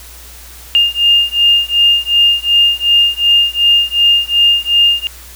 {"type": "beating tone pair", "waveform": "sine", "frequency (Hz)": [2816, 2818.7], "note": ["F7", "F7"], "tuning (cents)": [14, 15], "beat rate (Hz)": 2.7, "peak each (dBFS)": -11, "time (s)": [0.75, 5.07], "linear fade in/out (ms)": 0, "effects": ["added 60 Hz sine -36 dBFS peak until 5.35 s", "white hiss -36 dBFS RMS until 5.35 s"]}